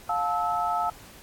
sine tone cluster, 707 / 873 / 1302 Hz, F5 / A5 / E6, +21 / -14 / -22 cents, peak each -28 dBFS, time 0.09-0.9 s, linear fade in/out 5 ms, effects pink hiss -49 dBFS RMS until 1.22 s + AAC 64 kbps

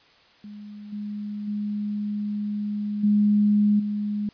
sine tone with level steps, 207.7 Hz, G#3, in tune, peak -37 / -29 / -25 / -16 / -24 dBFS, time 0.44-4.29 s, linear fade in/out 2 ms, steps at 0.92 / 1.47 / 3.03 / 3.79 s, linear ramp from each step 10 ms, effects white hiss -56 dBFS RMS until 4.33 s + resampled to 11025 Hz

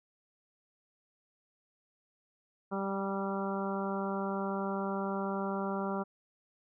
harmonic tone with a mistuned harmonic, 196 Hz, G3, in tune, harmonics 1 / 2 / 3 / 4 / 5 / 6 / 7, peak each -35 / -38 / -40 / -41 / -42 / -43 / -43 dBFS, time 2.71-6.04 s, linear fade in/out 20 ms, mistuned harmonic 5, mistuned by -19 cents, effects none

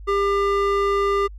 square tone with band-pass filter, 400 Hz, G4, 35 cents sharp, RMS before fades -20 dBFS, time 0.07-1.28 s, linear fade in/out 20 ms, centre 910 Hz, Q 1.5, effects added 50 Hz sine -35 dBFS peak until 1.38 s

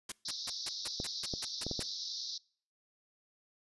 white noise bursts, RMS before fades -38 dBFS, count 10, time 0.09-1.83 s, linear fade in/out 5 ms, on 30 ms, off 160 ms
white band-pass noise, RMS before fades -41 dBFS, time 0.25-2.38 s, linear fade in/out 5 ms, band 3700 to 5700 Hz, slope 96 dB/octave
clicks, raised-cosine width 2 ms, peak -24 dBFS, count 5, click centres 1.001 / 1.338 / 1.666 / 1.713 / 1.793 s
effects noise-tail reverb RT60 0.5 s tail -25 dB re dry + resampled to 24000 Hz

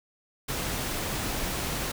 pink noise, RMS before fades -31 dBFS, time 0.48-1.92 s, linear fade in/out 10 ms, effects none

